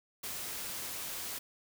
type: noise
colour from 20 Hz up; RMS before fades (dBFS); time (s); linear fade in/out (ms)
white; -40; 0.23-1.39; 10
effects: none